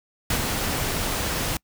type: noise with ADSR envelope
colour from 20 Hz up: pink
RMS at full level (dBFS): -22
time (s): 0.3-1.57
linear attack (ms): 4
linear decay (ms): 84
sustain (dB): -4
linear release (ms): 3
effects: noise-tail reverb RT60 0.1 s tail -26 dB re dry